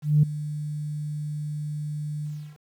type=tone with ADSR envelope; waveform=sine; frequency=150 Hz; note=D3; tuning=37 cents sharp; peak=-12 dBFS; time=0.02-2.58 s; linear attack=210 ms; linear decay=6 ms; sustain=-16 dB; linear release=330 ms; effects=tanh soft clip ceiling -8 dBFS + 9-bit